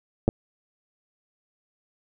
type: clicks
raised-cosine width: 2 ms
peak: -7 dBFS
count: 2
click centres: 0.28 / 0.289 s
effects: none